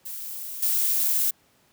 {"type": "noise with level steps", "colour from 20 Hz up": "violet", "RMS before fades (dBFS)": [-35, -23], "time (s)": [0.05, 1.31], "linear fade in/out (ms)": 10, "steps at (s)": 0.62, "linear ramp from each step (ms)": 10, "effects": ["pink hiss -62 dBFS RMS until 1.72 s", "high-pass 100 Hz 12 dB/octave"]}